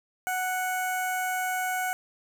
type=tone with notch filter; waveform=15% pulse; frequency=740 Hz; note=F#5; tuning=in tune; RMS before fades=-29 dBFS; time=0.27-1.93 s; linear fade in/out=0 ms; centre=3600 Hz; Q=0.62; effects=10-bit